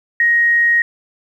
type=tone; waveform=sine; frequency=1878 Hz; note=A#6; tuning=12 cents sharp; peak=-10 dBFS; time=0.2-0.82 s; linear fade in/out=2 ms; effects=8-bit